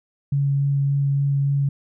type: tone with vibrato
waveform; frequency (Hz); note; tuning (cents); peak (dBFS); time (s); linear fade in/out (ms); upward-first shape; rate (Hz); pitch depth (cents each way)
sine; 140; C#3; +18; -17; 0.32-1.69; 5; sine; 3.5; 8
effects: none